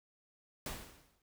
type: noise with exponential decay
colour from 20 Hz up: pink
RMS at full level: -39 dBFS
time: 0.66-1.22 s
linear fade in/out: 2 ms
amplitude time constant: 120 ms
effects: none